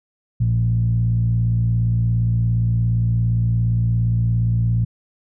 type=tone with low-pass filter; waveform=15% pulse; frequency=57.3 Hz; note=A#1; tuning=29 cents flat; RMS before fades=-18 dBFS; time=0.4-4.85 s; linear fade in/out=10 ms; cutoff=130 Hz; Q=8.7; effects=none